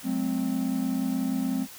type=chord; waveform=triangle; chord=F# diminished; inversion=none; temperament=equal with one note detuned; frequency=185 / 215.1 / 261.6 Hz; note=F#3 / A3 / C4; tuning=0 / -39 / 0 cents; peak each=-30 / -29 / -25 dBFS; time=0.03-1.67 s; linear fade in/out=50 ms; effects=white hiss -45 dBFS RMS until 1.78 s